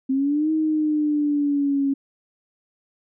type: exponential two-way sweep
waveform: sine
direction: up then down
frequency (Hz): 261.6 to 316.1 to 274.3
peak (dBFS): -18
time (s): 0.09-1.94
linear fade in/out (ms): 10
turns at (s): 0.51
effects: none